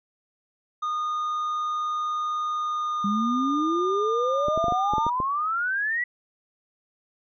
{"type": "tone with pitch glide", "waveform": "triangle", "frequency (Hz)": [1226, 1209.1], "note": ["D#6", "D#6"], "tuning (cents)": [-26, -50], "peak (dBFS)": -23, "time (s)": [0.82, 5.1], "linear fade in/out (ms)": 10, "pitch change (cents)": -24, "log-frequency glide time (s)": [2.51, 3.96]}
{"type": "exponential sweep", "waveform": "sine", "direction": "up", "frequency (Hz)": [196.8, 1975.5], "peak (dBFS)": -23, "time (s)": [3.04, 6.04], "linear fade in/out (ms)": 5}
{"type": "clicks", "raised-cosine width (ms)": 2, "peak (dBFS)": -17, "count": 9, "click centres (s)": [4.484, 4.576, 4.642, 4.683, 4.723, 4.936, 4.982, 5.066, 5.202]}
{"effects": ["resampled to 16000 Hz"]}